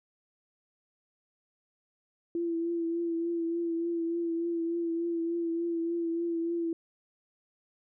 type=tone with vibrato; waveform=sine; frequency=336.4 Hz; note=E4; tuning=35 cents sharp; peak=-28 dBFS; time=2.35-6.73 s; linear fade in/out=2 ms; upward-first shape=triangle; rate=3.4 Hz; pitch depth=34 cents each way; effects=none